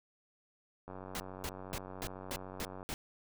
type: click train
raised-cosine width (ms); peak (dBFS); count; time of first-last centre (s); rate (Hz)
1; -32; 184; 0.88-2.829; 93.9
type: noise bursts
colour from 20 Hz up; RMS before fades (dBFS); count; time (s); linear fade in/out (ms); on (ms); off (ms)
pink; -39; 7; 1.15-2.94; 0; 50; 240
effects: none